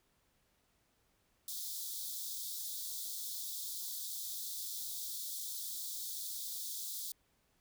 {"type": "high-pass noise", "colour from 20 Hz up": "white", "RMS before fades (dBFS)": -42, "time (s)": [1.48, 7.12], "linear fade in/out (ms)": 2, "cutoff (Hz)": 3400, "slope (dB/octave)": 96, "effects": ["pink hiss -75 dBFS RMS until 7.6 s"]}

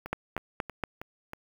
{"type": "two click trains", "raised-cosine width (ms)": 0.5, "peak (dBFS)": [-23, -14], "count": [5, 4], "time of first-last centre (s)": [[0.06, 1.334], [0.13, 0.838]], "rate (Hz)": [3.14, 4.24], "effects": ["7-bit"]}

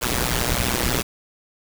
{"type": "noise with amplitude modulation", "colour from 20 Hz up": "pink", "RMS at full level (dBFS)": -18, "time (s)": [0.01, 1.03], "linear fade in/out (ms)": 20, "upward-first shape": "sine", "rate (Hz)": 122, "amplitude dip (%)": 100, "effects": []}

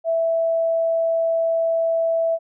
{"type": "tone", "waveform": "sine", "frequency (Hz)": 659.3, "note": "E5", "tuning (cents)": 0, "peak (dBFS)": -17, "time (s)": [0.04, 2.39], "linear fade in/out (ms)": 50, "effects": []}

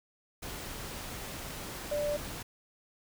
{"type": "tone in noise", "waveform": "sine", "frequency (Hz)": 588, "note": "D5", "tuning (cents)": 2, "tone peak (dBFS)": -29, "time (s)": [1.91, 2.17], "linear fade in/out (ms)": 10, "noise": "pink", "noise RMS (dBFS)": -41, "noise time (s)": [0.42, 2.43], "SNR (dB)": 9, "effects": []}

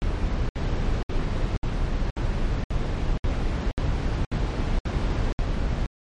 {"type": "noise bursts", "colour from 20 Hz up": "brown", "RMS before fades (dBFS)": -24, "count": 11, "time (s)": [0.02, 5.86], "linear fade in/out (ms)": 0, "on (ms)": 470, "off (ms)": 67, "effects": ["low-pass 5000 Hz 12 dB/octave", "MP3 48 kbps"]}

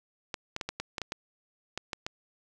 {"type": "clicks", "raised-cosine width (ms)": 0.2, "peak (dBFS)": -16, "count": 11, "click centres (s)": [0.342, 0.564, 0.612, 0.69, 0.8, 0.982, 1.017, 1.121, 1.776, 1.932, 2.065], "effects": []}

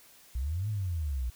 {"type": "exponential two-way sweep", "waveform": "sine", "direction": "up then down", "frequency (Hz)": [58.27, 110, 58.27], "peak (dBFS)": -29, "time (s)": [0.35, 1.3], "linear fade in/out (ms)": 5, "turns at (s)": 0.69, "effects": ["white hiss -57 dBFS RMS until 1.35 s"]}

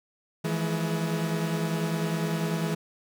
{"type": "tone cluster", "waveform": "40% pulse", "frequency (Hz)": [163.1, 173.1, 211.7, 418.9], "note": ["E3", "F3", "G#3", "G#4"], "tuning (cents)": [-18, -15, 33, 15], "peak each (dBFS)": [-27, -34, -34, -35], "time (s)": [0.44, 2.75], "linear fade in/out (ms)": 10, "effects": []}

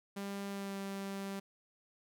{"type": "tone with pitch glide", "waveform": "sawtooth", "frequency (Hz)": [198.9, 196.39], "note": ["G3", "G3"], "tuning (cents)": [25, 3], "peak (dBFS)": -35, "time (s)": [0.16, 1.4], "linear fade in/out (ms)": 10, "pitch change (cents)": -22, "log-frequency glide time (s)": [0.49, 0.76], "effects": []}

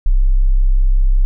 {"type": "tone", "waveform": "sine", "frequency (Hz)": 32.7, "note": "C1", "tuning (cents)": 0, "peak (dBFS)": -8, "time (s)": [0.06, 1.25], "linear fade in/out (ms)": 0, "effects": []}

